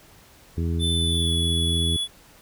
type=harmonic tone; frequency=83.5 Hz; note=E2; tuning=23 cents sharp; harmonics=1 / 2 / 3 / 4 / 5; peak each=-23 / -29 / -33 / -35 / -37 dBFS; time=0.57-1.97 s; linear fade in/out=10 ms
type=tone with pitch glide; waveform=square; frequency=3520 to 3404 Hz; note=A7 to G#7; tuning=0 to +42 cents; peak=-24 dBFS; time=0.79-2.08 s; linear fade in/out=50 ms; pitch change=-58 cents; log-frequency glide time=0.96-1.34 s
effects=pink hiss -52 dBFS RMS until 2.41 s